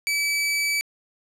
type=tone; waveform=sawtooth; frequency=2300 Hz; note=D7; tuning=37 cents flat; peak=-18 dBFS; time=0.07-0.81 s; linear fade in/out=0 ms; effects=low-pass 12000 Hz 12 dB/octave